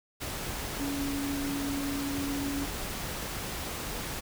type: tone in noise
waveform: sine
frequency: 280.5 Hz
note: C#4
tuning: 21 cents sharp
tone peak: -31 dBFS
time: 0.79-2.66 s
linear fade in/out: 20 ms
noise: pink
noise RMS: -36 dBFS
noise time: 0.2-4.21 s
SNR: +2 dB
effects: none